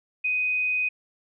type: tone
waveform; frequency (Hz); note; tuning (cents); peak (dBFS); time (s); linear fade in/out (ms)
sine; 2500; D#7; +8; -22; 0.24-0.89; 10
effects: none